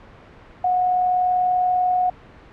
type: tone with amplitude modulation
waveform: sine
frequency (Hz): 729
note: F#5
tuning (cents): -26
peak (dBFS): -15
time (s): 0.64-2.1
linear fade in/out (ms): 5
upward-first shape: sine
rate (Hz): 40.3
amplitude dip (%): 25
effects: pink hiss -45 dBFS RMS until 2.52 s + low-pass 2000 Hz 12 dB/octave